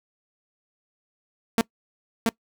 sawtooth tone with echo, 227.9 Hz, A#3, 39 cents flat, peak -13 dBFS, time 1.58-1.61 s, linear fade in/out 0 ms, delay 680 ms, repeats 1, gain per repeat -2 dB, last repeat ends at 2.29 s, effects noise-tail reverb RT60 0.1 s tail -23 dB re dry

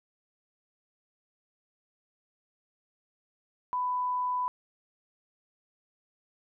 sine tone, 996 Hz, B5, 14 cents sharp, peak -27 dBFS, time 3.73-4.48 s, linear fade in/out 0 ms, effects none

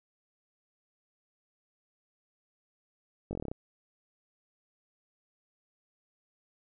slowing click train, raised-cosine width 2 ms, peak -23 dBFS, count 9, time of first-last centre 3.31-3.515 s, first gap 20 ms, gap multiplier 1.07, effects none

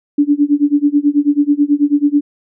sine tone with tremolo, 290 Hz, D4, 22 cents flat, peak -6 dBFS, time 0.18-2.21 s, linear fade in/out 5 ms, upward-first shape sine, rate 9.2 Hz, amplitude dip 95%, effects none

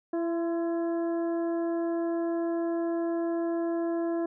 harmonic tone with a mistuned harmonic, 335.8 Hz, E4, 32 cents sharp, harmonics 1 / 2 / 3 / 4 / 5, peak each -27 / -34 / -44 / -50 / -49 dBFS, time 0.13-4.26 s, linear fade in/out 5 ms, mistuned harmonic 3, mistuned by +39 cents, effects none

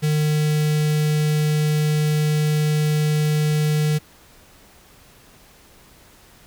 square tone with notch filter, 151.7 Hz, D#3, 44 cents flat, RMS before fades -19 dBFS, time 0.02-3.99 s, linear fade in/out 20 ms, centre 960 Hz, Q 0.74, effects pink hiss -50 dBFS RMS until 6.46 s

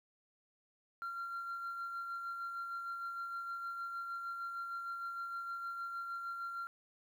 sine tone with tremolo, 1377 Hz, F6, 25 cents flat, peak -36 dBFS, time 1.02-6.67 s, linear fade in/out 0 ms, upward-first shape sine, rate 6.5 Hz, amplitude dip 40%, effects tanh soft clip ceiling -36 dBFS + 11-bit

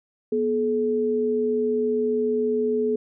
sine tone pair together, 243 / 428.3 Hz, B3 / A4, -28 / -47 cents, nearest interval minor seventh, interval 981 cents, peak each -26 / -21 dBFS, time 0.32-2.96 s, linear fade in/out 5 ms, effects none

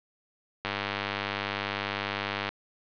click train, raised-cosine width 0.3 ms, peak -13 dBFS, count 185, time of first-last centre 0.65-2.49 s, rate 100 Hz, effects resampled to 11025 Hz + 7-bit

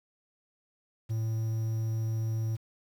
triangle tone with quantisation, 111.6 Hz, A2, 25 cents sharp, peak -26 dBFS, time 1.09-2.57 s, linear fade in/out 20 ms, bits 9, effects none

